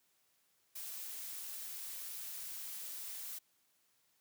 blue noise, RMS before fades -45 dBFS, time 0.75-3.39 s, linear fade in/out 10 ms, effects white hiss -75 dBFS RMS until 4.2 s + high-pass 80 Hz 12 dB/octave

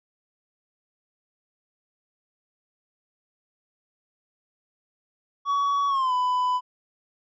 triangle tone with pitch glide, 1128 to 999.1 Hz, C#6 to B5, +30 to +20 cents, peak -19 dBFS, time 5.45-6.61 s, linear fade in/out 50 ms, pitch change -210 cents, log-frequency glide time 5.88-6.13 s, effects resampled to 16000 Hz

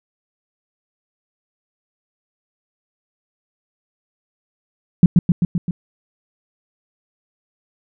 sine tone with echo, 174.61 Hz, F3, in tune, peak -3 dBFS, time 5.03-5.06 s, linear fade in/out 2 ms, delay 130 ms, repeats 5, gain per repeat -3 dB, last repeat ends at 5.71 s, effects none

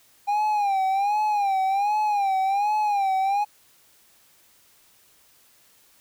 triangle tone with vibrato, 806 Hz, G5, 48 cents sharp, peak -18 dBFS, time 0.27-3.45 s, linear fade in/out 20 ms, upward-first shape sine, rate 1.3 Hz, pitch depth 99 cents each way, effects white hiss -58 dBFS RMS until 6 s

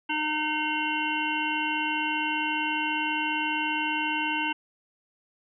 harmonic tone with a mistuned harmonic, 305.8 Hz, D#4, 30 cents flat, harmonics 1 / 3 / 5 / 7 / 9 / 10, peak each -33 / -30 / -34 / -36 / -30 / -36 dBFS, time 0.09-4.53 s, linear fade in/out 10 ms, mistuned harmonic 10, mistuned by -15 cents, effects none

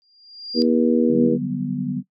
sine tone with exponential growth, 4791 Hz, D8, 34 cents sharp, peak -21 dBFS, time 0.02-0.62 s, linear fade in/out 0 ms, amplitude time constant 130 ms
harmonic tone, 80.2 Hz, E2, 47 cents flat, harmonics 3 / 4 / 5 / 6, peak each -17 / -21 / -24 / -21 dBFS, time 0.54-1.38 s, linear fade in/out 50 ms
sine chord, G major seventh, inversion second, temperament equal, 146.83 / 185 / 196 / 246.9 Hz, D3 / F#3 / G3 / B3, 0 / 0 / 0 / 0 cents, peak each -28 / -28 / -30 / -25 dBFS, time 1.08-2.03 s, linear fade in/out 50 ms
effects noise-tail reverb RT60 0.1 s tail -17 dB re dry

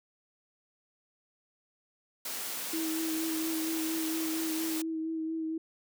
white high-pass noise, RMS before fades -37 dBFS, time 2.25-4.82 s, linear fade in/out 5 ms, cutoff 180 Hz, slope 24 dB/octave
sine tone with vibrato, 321.3 Hz, E4, 44 cents flat, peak -31 dBFS, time 2.73-5.58 s, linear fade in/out 5 ms, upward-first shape sine, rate 4.3 Hz, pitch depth 20 cents each way
effects none

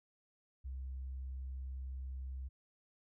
sine tone, 65.6 Hz, C2, 5 cents sharp, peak -39 dBFS, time 0.64-2.49 s, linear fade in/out 20 ms, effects tanh soft clip ceiling -37 dBFS

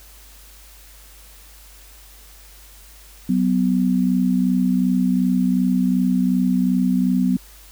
sine tone pair together, 187.3 / 250 Hz, F#3 / B3, +21 / +21 cents, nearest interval perfect fourth, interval 500 cents, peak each -18 dBFS, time 3.29-7.37 s, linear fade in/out 5 ms, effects added 50 Hz sine -45 dBFS peak until 7.71 s + white hiss -47 dBFS RMS until 7.71 s

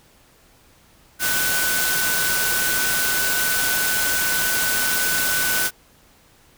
sine tone in noise, 1500 Hz, F#6, 23 cents sharp, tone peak -23 dBFS, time 1.19-5.71 s, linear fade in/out 50 ms, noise white, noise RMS -22 dBFS, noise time 1.19-5.71 s, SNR -4 dB, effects pink hiss -54 dBFS RMS until 6.57 s

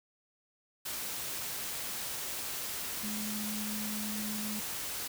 sine tone in noise, 212 Hz, G#3, 36 cents sharp, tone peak -37 dBFS, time 3.03-4.6 s, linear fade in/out 10 ms, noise white, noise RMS -38 dBFS, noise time 0.85-5.08 s, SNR -2 dB, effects none

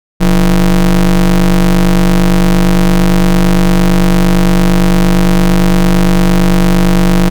square ring-modulated tone, 78.6 Hz, D#2, 18 cents sharp, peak -3 dBFS, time 0.2-7.3 s, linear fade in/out 20 ms, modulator 103 Hz, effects none

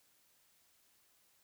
silence, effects white hiss -71 dBFS RMS until 1.43 s

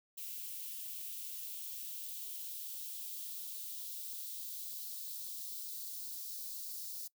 violet noise with high-pass filter sweep, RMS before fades -44 dBFS, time 0.17-7.08 s, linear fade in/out 10 ms, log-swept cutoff 2700 to 4500 Hz, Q 2.3, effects noise-tail reverb RT60 0.1 s tail -22 dB re dry

